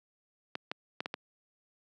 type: clicks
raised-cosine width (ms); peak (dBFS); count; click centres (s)
0.3; -18; 5; 0.554 / 0.715 / 1.005 / 1.059 / 1.141
effects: high-pass 200 Hz 12 dB/octave